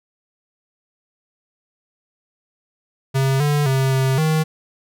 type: tone with pitch steps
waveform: square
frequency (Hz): 134.5 / 146.7 / 133.5 / 132.7 / 157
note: C3 / D3 / C3 / C3 / D#3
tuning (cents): +48 / -2 / +35 / +25 / +16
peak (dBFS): -16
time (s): 3.14-4.44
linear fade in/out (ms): 20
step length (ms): 260
effects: none